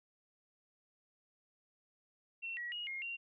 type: tone with pitch steps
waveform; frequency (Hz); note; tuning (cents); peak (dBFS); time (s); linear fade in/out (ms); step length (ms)
sine; 2713 / 1920 / 2883 / 2139 / 2760; E7 / B6 / F#7 / C7 / F7; +49 / -49 / -46 / +38 / -21; -39; 2.42-3.17; 20; 150
effects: none